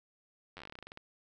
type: slowing click train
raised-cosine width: 0.3 ms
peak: -30 dBFS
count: 16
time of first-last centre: 0.57-0.974 s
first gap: 10 ms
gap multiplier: 1.13
effects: none